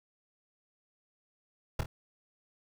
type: noise with echo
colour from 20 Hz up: brown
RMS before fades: -25 dBFS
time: 1.79-1.81 s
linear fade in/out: 5 ms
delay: 25 ms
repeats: 2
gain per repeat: -7 dB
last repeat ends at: 1.86 s
effects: none